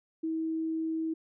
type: tone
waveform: sine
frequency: 321.8 Hz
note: E4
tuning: 42 cents flat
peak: -29 dBFS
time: 0.23-1.14 s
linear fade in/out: 10 ms
effects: none